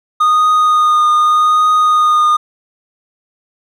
triangle tone with vibrato, 1232 Hz, D#6, 17 cents flat, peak -6 dBFS, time 0.2-2.37 s, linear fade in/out 10 ms, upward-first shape triangle, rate 0.83 Hz, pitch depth 17 cents each way, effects none

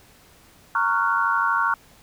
sine chord, Gb major seventh, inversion first, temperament just, 925 / 1110 / 1387.5 / 1480 Hz, Bb5 / Db6 / F6 / Gb6, -14 / +2 / -12 / 0 cents, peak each -25 / -23 / -23 / -26 dBFS, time 0.75-1.74 s, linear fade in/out 2 ms, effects pink hiss -53 dBFS RMS until 2.02 s

